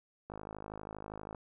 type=click train; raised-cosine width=1 ms; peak=-29 dBFS; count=56; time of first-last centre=0.3-1.348 s; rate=52.5 Hz; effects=none